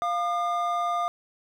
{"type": "tone pair together", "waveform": "triangle", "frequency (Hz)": [698.5, 1210.1], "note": ["F5", "D#6"], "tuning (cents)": [0, -49], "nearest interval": "minor seventh", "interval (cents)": 951, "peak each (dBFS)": -25, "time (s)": [0.02, 1.08], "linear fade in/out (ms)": 0, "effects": []}